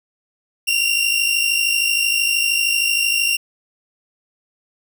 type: tone pair together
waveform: sawtooth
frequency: 2741 / 2794 Hz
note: F7 / F7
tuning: -33 / 0 cents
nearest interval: unison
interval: 33 cents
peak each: -15 / -16 dBFS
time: 0.67-3.37 s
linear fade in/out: 10 ms
effects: none